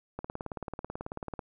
click train, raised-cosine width 1 ms, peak -22 dBFS, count 23, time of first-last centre 0.19-1.392 s, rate 18.3 Hz, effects none

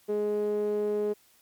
sawtooth tone with band-pass filter, 208.8 Hz, G#3, 10 cents sharp, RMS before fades -28 dBFS, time 0.08-1.14 s, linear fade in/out 20 ms, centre 420 Hz, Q 4.4, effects white hiss -62 dBFS RMS until 1.41 s + MP3 96 kbps

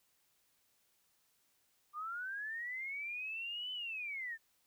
sine linear two-way sweep, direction up then down, 1181 to 3035 to 1756 Hz, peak -39 dBFS, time 1.93-4.38 s, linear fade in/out 50 ms, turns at 3.72 s, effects white hiss -75 dBFS RMS until 4.66 s

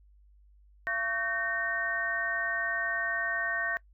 sine tone cluster, 680 / 1118 / 1536 / 1840 Hz, F5 / C#6 / G6 / A#6, -46 / +14 / -36 / -23 cents, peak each -38 / -39 / -33 / -31 dBFS, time 0.87-3.77 s, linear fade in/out 0 ms, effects noise-tail reverb RT60 0.1 s tail -21 dB re dry + added 50 Hz sine -56 dBFS peak until 3.93 s

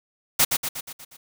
white noise with echo, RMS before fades -17 dBFS, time 0.39-0.45 s, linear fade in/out 10 ms, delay 120 ms, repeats 6, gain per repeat -5 dB, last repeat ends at 1.17 s, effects none

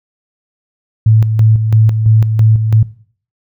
sine tone with tremolo, 110 Hz, A2, in tune, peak -4 dBFS, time 1.06-2.83 s, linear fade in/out 5 ms, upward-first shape square, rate 3 Hz, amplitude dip 50%, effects noise-tail reverb RT60 0.5 s tail -19 dB re dry

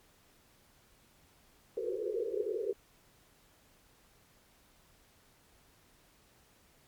white band-pass noise, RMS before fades -35 dBFS, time 1.77-2.73 s, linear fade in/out 2 ms, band 370 to 490 Hz, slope 96 dB/octave, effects pink hiss -65 dBFS RMS until 6.87 s + MP3 96 kbps

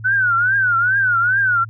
sine tone with vibrato, 1480 Hz, F#6, in tune, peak -13 dBFS, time 0.04-1.65 s, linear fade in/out 20 ms, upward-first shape triangle, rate 2.4 Hz, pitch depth 170 cents each way, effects added 110 Hz sine -31 dBFS peak until 1.69 s

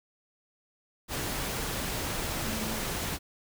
sine tone in noise, 220 Hz, A3, in tune, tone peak -35 dBFS, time 2.42-2.81 s, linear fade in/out 50 ms, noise pink, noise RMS -33 dBFS, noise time 1.08-3.19 s, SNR -5 dB, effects none

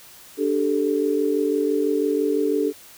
sine chord, D suspended fourth, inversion none, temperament equal with one note detuned, 293.7 / 392 / 438 Hz, D4 / G4 / A4, 0 / 0 / -8 cents, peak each -23 / -24 / -22 dBFS, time 0.37-2.73 s, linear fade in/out 50 ms, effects white hiss -46 dBFS RMS until 2.97 s

